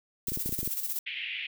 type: noise with tremolo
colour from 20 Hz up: violet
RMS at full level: -31 dBFS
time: 0.27-0.99 s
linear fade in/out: 2 ms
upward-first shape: square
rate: 16 Hz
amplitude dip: 55%
type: clicks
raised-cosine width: 3 ms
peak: -24 dBFS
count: 9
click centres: 0.285 / 0.32 / 0.374 / 0.46 / 0.492 / 0.526 / 0.59 / 0.63 / 0.676 s
type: band-pass noise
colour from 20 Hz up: white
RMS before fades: -36 dBFS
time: 1.06-1.47 s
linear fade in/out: 10 ms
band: 2100 to 3000 Hz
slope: 48 dB/octave
effects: none